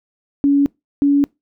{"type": "tone pair in turn", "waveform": "sine", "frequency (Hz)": [282.1, 283.6], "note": ["C#4", "C#4"], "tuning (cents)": [30, 40], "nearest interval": "unison", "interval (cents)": 10, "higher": "second", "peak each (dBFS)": -10, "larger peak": "neither", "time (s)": [[0.44, 0.66], [1.02, 1.24]], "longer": "neither", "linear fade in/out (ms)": 0, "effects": ["noise-tail reverb RT60 0.2 s tail -24 dB re dry"]}